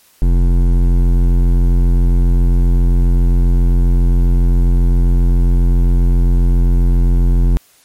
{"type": "tone with hard clipping", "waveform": "sine", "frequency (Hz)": 43.73, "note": "F1", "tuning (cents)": 3, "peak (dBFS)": -10, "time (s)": [0.22, 7.57], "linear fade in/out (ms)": 0, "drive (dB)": 13, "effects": ["white hiss -50 dBFS RMS until 7.84 s", "MP3 64 kbps"]}